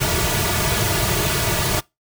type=noise with comb filter; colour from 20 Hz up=pink; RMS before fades=-20 dBFS; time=0-1.81 s; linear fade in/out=20 ms; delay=3.8 ms; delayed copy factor=-1; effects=noise-tail reverb RT60 0.2 s tail -23 dB re dry

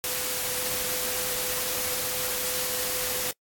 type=tone in noise; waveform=sine; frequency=502 Hz; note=B4; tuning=28 cents sharp; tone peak=-38 dBFS; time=0.04-3.31 s; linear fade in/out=0 ms; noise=white; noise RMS=-29 dBFS; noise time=0.04-3.31 s; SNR=-12 dB; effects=noise-tail reverb RT60 0.1 s tail -25 dB re dry + AAC 64 kbps

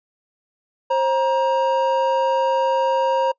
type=tone pair together; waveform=triangle; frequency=532 / 944.6 Hz; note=C5 / A#5; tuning=+29 / +23 cents; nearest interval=minor seventh; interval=994 cents; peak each=-17 dBFS; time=0.9-3.32 s; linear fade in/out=10 ms; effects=noise-tail reverb RT60 0.1 s tail -25 dB re dry + resampled to 16000 Hz

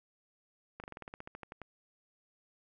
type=slowing click train; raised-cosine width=0.5 ms; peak=-29 dBFS; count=14; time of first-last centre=0.8-1.617 s; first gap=38 ms; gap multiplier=1.08; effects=none

